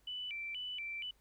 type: tone with vibrato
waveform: sine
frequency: 2643 Hz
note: E7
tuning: 4 cents sharp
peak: -39 dBFS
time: 0.07-1.11 s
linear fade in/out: 5 ms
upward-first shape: square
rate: 2.1 Hz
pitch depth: 210 cents each way
effects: added 50 Hz sine -70 dBFS peak until 1.2 s + pink hiss -73 dBFS RMS until 1.2 s